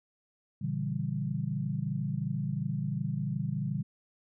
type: chord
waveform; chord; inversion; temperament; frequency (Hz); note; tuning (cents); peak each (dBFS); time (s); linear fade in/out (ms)
sine; A# diminished seventh; none; equal with one note detuned; 116.54 / 141.91 / 164.81 / 196; A#2 / C#3 / E3 / G3; 0 / +41 / 0 / 0; -37 / -33 / -36 / -36; 0.61-3.83; 10
effects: none